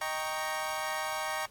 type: chord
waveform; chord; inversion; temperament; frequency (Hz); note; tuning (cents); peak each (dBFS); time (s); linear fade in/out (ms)
25% pulse; Eb dominant seventh; none; equal; 622.3 / 784 / 932.3 / 1108.7; Eb5 / G5 / Bb5 / Db6; 0 / 0 / 0 / 0; -34; 0.01-1.46; 5
effects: pink hiss -59 dBFS RMS until 1.5 s + AAC 64 kbps